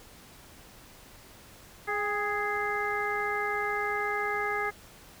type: harmonic tone with a mistuned harmonic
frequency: 415.8 Hz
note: G#4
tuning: 2 cents sharp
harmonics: 1 / 2 / 3 / 4 / 5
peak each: -34 / -34 / -34 / -34 / -34 dBFS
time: 1.87-4.71 s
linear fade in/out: 20 ms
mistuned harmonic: 2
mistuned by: -41 cents
effects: pink hiss -52 dBFS RMS until 5.2 s